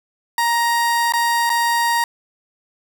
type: tone with dropouts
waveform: 30% pulse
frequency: 938 Hz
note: A#5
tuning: 11 cents sharp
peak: -13 dBFS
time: 0.38-2.04 s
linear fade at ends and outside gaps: 2 ms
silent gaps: 1.123-1.136 / 1.495-1.5 s
effects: none